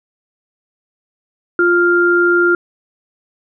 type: tone pair together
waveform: sine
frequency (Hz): 349.2 / 1396.9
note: F4 / F6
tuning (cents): 0 / 0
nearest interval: 2 octaves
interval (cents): 2400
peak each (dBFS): -12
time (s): 1.59-2.55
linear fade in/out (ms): 2
effects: none